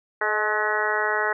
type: harmonic tone with a mistuned harmonic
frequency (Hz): 213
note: G#3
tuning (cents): +44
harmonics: 2 / 3 / 4 / 5 / 6 / 7 / 8 / 9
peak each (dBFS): -29 / -31 / -29 / -31 / -31 / -27 / -30 / -28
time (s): 0.21-1.33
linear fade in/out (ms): 5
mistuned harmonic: 3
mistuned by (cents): -26
effects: none

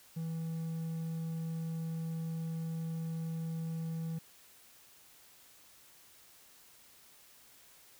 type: tone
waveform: triangle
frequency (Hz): 163.1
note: E3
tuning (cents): -18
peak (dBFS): -33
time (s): 0.16-4.19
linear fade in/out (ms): 10
effects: white hiss -60 dBFS RMS until 7.99 s

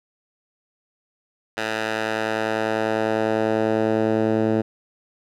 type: tone with band-pass filter sweep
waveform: 10% pulse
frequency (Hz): 110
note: A2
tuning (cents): 0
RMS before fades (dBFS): -22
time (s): 1.57-4.62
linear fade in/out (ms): 10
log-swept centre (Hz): 1900 to 300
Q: 0.72
effects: none

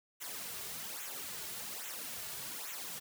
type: noise with flanger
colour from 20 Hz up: white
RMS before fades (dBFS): -43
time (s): 0.2-3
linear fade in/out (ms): 20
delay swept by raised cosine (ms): 0.2 to 3.9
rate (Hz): 1.2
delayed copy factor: -0.75
effects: none

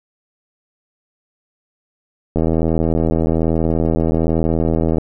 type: click train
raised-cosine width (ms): 2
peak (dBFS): -4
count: 214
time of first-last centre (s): 2.36-4.983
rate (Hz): 81.2
effects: none

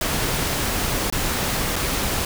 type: noise with dropouts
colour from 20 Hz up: pink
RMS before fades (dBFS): -23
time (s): 0.01-2.25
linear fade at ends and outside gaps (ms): 2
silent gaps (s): 1.101-1.124 / 1.758-1.762
effects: none

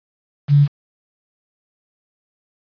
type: tone with quantisation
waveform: sine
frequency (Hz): 143.7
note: D3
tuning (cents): -37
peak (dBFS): -8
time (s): 0.48-0.68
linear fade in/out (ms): 50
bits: 6
effects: resampled to 11025 Hz

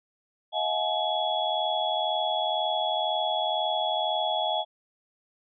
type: tone cluster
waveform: sine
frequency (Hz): 638 / 720 / 853 / 3364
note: D#5 / F#5 / G#5 / G#7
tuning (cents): +43 / -47 / +46 / +22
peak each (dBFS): -30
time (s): 0.52-4.65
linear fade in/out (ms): 50
effects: none

